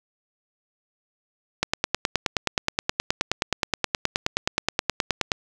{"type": "click train", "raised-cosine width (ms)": 0.2, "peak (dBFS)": -3, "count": 36, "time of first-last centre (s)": [1.63, 5.318], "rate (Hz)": 9.49, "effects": []}